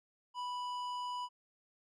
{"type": "tone with tanh clipping", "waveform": "triangle", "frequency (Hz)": 987, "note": "B5", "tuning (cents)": -1, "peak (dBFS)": -39, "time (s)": [0.34, 1.29], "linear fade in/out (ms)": 50, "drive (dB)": 16, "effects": []}